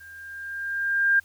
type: tone with level ramp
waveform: sine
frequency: 1600 Hz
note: G6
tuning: 35 cents sharp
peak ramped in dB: -43 to -15 dBFS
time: 0-1.2 s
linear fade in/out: 10 ms
effects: added 82 Hz sine -58 dBFS peak until 1.24 s + white hiss -58 dBFS RMS until 1.24 s